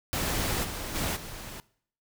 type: noise with level steps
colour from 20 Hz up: pink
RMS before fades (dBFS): -29 / -36 / -30 / -41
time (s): 0.13-1.6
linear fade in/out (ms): 0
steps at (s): 0.63 / 0.94 / 1.15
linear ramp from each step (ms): 20
effects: noise-tail reverb RT60 0.6 s tail -21 dB re dry